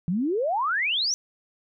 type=exponential sweep; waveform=sine; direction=up; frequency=161.5 to 6090 Hz; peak=-22 dBFS; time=0.08-1.14 s; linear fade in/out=0 ms; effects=none